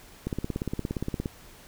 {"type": "click train", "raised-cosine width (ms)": 3, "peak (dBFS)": -16, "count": 18, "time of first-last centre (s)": [0.27, 1.258], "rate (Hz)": 17.2, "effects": ["pink hiss -51 dBFS RMS until 1.67 s"]}